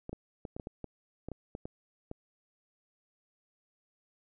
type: clicks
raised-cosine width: 2 ms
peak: -26 dBFS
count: 12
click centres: 0.094 / 0.13 / 0.452 / 0.565 / 0.598 / 0.671 / 0.843 / 1.286 / 1.317 / 1.551 / 1.655 / 2.114 s
effects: none